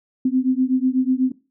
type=beating tone pair; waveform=sine; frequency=254.4 / 262.5 Hz; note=C4 / C4; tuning=-48 / +6 cents; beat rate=8.1 Hz; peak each=-19 dBFS; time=0.25-1.32 s; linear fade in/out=5 ms; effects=noise-tail reverb RT60 0.3 s tail -18 dB re dry